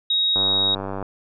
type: tone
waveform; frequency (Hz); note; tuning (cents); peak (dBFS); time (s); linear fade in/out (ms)
sine; 3780; A#7; +23; -17; 0.1-0.75; 5
type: click train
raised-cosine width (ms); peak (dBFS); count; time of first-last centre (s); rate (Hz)
1; -15; 66; 0.36-1.027; 97.5
effects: none